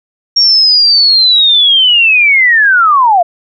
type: linear sweep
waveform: sine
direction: down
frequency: 5588 to 661 Hz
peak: -4 dBFS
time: 0.36-3.23 s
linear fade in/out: 10 ms
effects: none